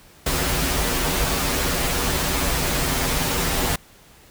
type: noise with comb filter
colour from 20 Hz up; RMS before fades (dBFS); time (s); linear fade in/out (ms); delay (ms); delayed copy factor
pink; -22; 0.26-3.76; 5; 9.4; -0.9
effects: pink hiss -50 dBFS RMS until 4.3 s